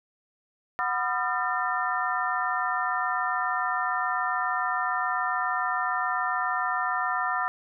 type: tone cluster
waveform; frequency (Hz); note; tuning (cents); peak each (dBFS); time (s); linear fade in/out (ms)
sine; 737 / 998 / 1220 / 1367 / 1798; F#5 / B5 / D#6 / F6 / A6; -7 / +18 / -34 / -37 / +37; -31; 0.79-7.48; 0
effects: none